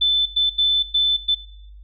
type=tone bursts at uneven times; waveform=sine; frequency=3520 Hz; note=A7; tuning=in tune; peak=-14 dBFS; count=5; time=0.01-0.26 / 0.36-0.5 / 0.58-0.83 / 0.94-1.17 / 1.28-1.35 s; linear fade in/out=10 ms; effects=noise-tail reverb RT60 0.8 s tail -19 dB re dry + added 50 Hz sine -39 dBFS peak until 1.83 s